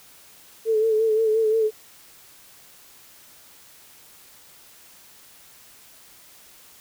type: tone with vibrato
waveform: sine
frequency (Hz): 440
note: A4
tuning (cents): 0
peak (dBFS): -17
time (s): 0.65-1.71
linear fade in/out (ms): 50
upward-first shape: sine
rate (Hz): 5.7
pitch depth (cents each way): 43
effects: white hiss -50 dBFS RMS until 6.8 s